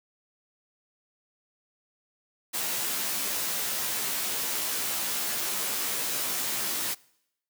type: noise with comb filter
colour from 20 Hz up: white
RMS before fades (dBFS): -30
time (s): 2.53-6.95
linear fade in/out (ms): 20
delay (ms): 15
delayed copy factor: +0.95
effects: noise-tail reverb RT60 0.8 s tail -24 dB re dry + high-pass 150 Hz 12 dB/octave